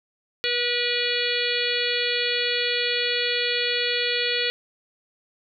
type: harmonic tone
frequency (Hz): 484.5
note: B4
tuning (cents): -33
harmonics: 1 / 3 / 4 / 5 / 6 / 7 / 8 / 9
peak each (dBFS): -29 / -33 / -30 / -29 / -30 / -29 / -33 / -29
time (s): 0.44-4.5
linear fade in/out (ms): 0
effects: none